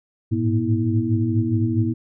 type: tone cluster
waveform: sine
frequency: 103.9 / 108.6 / 116 / 239.8 / 324.1 Hz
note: G#2 / A2 / A#2 / A#3 / E4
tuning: +1 / -22 / -8 / +49 / -29 cents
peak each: -24 dBFS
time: 0.31-1.94 s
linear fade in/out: 20 ms
effects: none